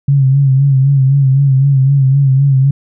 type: tone with vibrato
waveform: sine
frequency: 136.3 Hz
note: C#3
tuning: 29 cents flat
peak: -6 dBFS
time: 0.08-2.71 s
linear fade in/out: 5 ms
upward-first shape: sine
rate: 3.9 Hz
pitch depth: 60 cents each way
effects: none